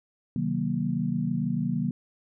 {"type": "chord", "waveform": "sine", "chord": "C half-diminished seventh", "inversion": "none", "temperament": "just", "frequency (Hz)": [130.81, 156.98, 188.37, 235.5], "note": ["C3", "Eb3", "Gb3", "Bb3"], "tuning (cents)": [0, 16, 31, 18], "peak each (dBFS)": [-33, -30, -30, -29], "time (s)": [0.36, 1.91], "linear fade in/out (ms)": 2, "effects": []}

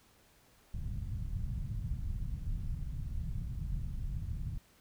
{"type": "low-pass noise", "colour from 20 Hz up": "pink", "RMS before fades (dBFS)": -37, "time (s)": [0.74, 4.58], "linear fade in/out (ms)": 5, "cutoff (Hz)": 150, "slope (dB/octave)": 24, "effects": ["pink hiss -65 dBFS RMS until 4.8 s"]}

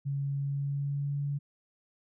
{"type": "tone with pitch glide", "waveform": "sine", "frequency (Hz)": [139.7, 142.55], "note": ["C#3", "C#3"], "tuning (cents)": [14, 49], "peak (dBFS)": -29, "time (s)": [0.05, 1.39], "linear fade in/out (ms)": 20, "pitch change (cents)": 35, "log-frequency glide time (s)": [0.37, 1.21], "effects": []}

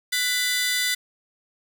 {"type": "tone cluster", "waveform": "sawtooth", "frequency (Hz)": [1484, 1996, 3540, 4800], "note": ["F#6", "B6", "A7", "D8"], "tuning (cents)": [5, 18, 10, 37], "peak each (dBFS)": [-28, -21, -24, -27], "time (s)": [0.12, 0.95], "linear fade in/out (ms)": 10, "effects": ["9-bit"]}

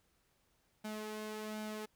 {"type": "tone with flanger", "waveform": "sawtooth", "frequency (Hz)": 214.5, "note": "A3", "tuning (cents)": -44, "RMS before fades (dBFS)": -43, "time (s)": [0.84, 1.86], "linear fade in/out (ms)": 10, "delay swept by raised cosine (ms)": [1.3, 2.8], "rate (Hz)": 1.3, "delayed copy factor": 0.5, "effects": ["pink hiss -75 dBFS RMS until 1.95 s"]}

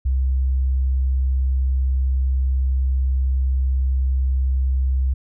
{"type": "tone", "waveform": "sine", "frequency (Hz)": 65.41, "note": "C2", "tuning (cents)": 0, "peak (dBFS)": -16, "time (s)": [0.05, 5.14], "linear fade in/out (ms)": 10, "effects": []}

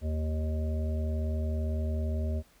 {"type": "harmonic tone", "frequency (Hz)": 77.78, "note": "D#2", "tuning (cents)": 0, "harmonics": [1, 3, 5, 7, 8], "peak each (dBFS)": [-28, -38, -44, -47, -42], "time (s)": [0.01, 2.43], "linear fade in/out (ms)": 50, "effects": ["pink hiss -62 dBFS RMS until 2.6 s"]}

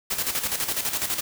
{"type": "noise with tremolo", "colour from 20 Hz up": "white", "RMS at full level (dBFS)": -25, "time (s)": [0.1, 1.21], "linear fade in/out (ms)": 10, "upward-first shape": "square", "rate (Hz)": 12, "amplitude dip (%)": 60, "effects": []}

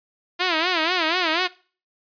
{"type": "tone with vibrato", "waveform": "5% pulse", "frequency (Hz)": 340.7, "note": "F4", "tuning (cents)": -43, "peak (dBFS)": -8, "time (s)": [0.39, 1.48], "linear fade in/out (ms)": 20, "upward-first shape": "sine", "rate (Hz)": 4.1, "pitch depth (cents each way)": 150, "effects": ["noise-tail reverb RT60 0.4 s tail -21 dB re dry", "resampled to 11025 Hz"]}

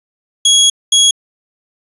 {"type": "tone pair in turn", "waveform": "25% pulse", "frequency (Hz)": [3322, 3322], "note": ["G#7", "G#7"], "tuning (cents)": [0, 0], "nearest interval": "unison", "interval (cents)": 0, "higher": "neither", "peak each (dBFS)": -3, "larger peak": "neither", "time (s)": [[0.45, 0.7], [0.92, 1.11]], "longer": "first", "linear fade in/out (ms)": 5, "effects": ["resampled to 24000 Hz"]}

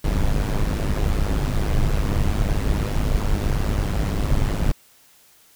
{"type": "noise with amplitude modulation", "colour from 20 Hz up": "brown", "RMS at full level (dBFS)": -17, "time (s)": [0.04, 4.72], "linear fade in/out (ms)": 5, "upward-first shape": "sine", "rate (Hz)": 103, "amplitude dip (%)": 75, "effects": ["white hiss -54 dBFS RMS until 5.55 s"]}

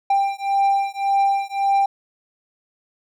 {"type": "beating tone pair", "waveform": "triangle", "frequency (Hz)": [790, 791.8], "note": ["G5", "G5"], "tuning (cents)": [13, 17], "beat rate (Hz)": 1.8, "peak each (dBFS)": -18, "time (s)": [0.1, 1.86], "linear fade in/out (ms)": 5, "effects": []}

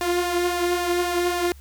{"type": "tone with flanger", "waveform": "sawtooth", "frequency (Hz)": 351.9, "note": "F4", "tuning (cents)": 13, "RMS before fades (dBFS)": -23, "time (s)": [0.01, 1.52], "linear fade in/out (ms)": 0, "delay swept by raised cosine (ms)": [1.1, 3.4], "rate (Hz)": 3.7, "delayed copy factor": 0.5, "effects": ["added 68 Hz sine -42 dBFS peak until 1.6 s", "white hiss -55 dBFS RMS until 1.6 s"]}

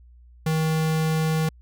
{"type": "tone", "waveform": "square", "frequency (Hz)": 158.5, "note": "D#3", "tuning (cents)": 32, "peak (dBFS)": -21, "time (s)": [0.46, 1.49], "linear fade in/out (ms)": 5, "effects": ["added 60 Hz sine -47 dBFS peak until 1.61 s"]}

